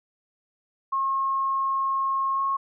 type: tone with pitch glide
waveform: sine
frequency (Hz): 1080 to 1090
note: C#6 to C#6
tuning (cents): -45 to -29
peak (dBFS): -22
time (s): 0.92-2.57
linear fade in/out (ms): 10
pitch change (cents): +16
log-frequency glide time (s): 2.34-2.41
effects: none